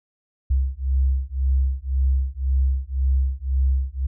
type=beating tone pair; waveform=sine; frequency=65.41 / 67.31 Hz; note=C2 / C2; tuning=0 / +50 cents; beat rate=1.9 Hz; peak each=-21 dBFS; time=0.5-4.07 s; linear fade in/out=10 ms; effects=none